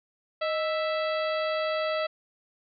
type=harmonic tone with a mistuned harmonic; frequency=659.3 Hz; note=E5; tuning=in tune; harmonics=1 / 2 / 3 / 4 / 5 / 6 / 7; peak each=-27 / -33 / -37 / -39 / -41 / -43 / -44 dBFS; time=0.41-2.07 s; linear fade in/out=10 ms; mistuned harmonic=1; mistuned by=-96 cents; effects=none